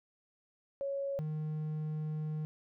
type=tone pair in turn; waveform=sine / triangle; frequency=554.4 / 154.1 Hz; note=C#5 / D#3; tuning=0 / -16 cents; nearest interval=octave + minor seventh; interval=2216 cents; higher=first; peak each=-33 / -32 dBFS; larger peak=second; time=0.81-1.19 / 1.19-2.45 s; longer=second; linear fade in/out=0 ms; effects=none